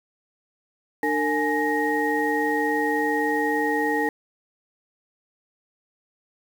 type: tone cluster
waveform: sine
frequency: 300.6 / 454.3 / 838 / 1872 Hz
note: D4 / A#4 / G#5 / A#6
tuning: +40 / -45 / +15 / +7 cents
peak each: -26 dBFS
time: 1.03-4.09 s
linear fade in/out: 2 ms
effects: 7-bit